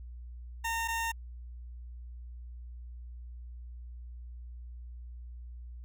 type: tone pair in turn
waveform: 20% pulse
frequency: 915 / 915 Hz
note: A#5 / A#5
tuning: -32 / -32 cents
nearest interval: unison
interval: 0 cents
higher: neither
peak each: -26 dBFS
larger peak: neither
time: 0.64-0.88 / 0.88-1.12 s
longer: neither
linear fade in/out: 10 ms
effects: added 60 Hz sine -42 dBFS peak until 5.84 s